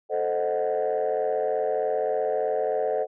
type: chord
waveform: sine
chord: A diminished seventh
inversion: none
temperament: equal with one note detuned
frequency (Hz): 440 / 523.3 / 618.7 / 740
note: A4 / C5 / Eb5 / Gb5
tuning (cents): 0 / 0 / -10 / 0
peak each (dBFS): -26 / -27 / -27 / -29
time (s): 0.09-3.07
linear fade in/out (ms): 50
effects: tanh soft clip ceiling -17 dBFS